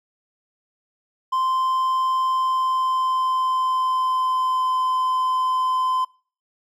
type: tone with pitch glide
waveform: triangle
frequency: 1040 to 1027.5 Hz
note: C6 to C6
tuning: -11 to -32 cents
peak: -17 dBFS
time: 1.32-6.05 s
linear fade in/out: 10 ms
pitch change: -21 cents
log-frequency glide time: 2.29-4.7 s
effects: noise-tail reverb RT60 0.4 s tail -23 dB re dry